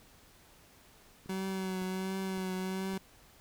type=click train; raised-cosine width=3 ms; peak=-38 dBFS; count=4; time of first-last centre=1.26-2.936 s; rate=1.79 Hz
type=tone with vibrato; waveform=30% pulse; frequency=188.6 Hz; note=F#3; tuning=33 cents sharp; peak=-31 dBFS; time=1.29-2.98 s; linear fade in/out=5 ms; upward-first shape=triangle; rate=1.4 Hz; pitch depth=31 cents each way
effects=pink hiss -60 dBFS RMS until 3.4 s